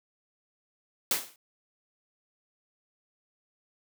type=noise with exponential decay; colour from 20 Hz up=white; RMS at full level=-23 dBFS; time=1.11-1.36 s; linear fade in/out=2 ms; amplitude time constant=53 ms; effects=high-pass 200 Hz 12 dB/octave